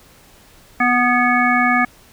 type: harmonic tone with a mistuned harmonic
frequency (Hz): 246.1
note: B3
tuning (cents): -6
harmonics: 1 / 3 / 5 / 7 / 9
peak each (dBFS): -19 / -19 / -19 / -19 / -19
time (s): 0.8-1.85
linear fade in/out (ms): 5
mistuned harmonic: 7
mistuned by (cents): -19
effects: pink hiss -48 dBFS RMS until 2.12 s